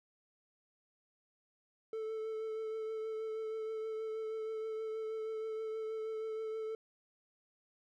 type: tone with vibrato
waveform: triangle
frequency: 440 Hz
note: A4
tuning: in tune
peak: -35 dBFS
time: 1.93-6.75 s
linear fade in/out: 2 ms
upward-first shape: triangle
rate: 6.3 Hz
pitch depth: 20 cents each way
effects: none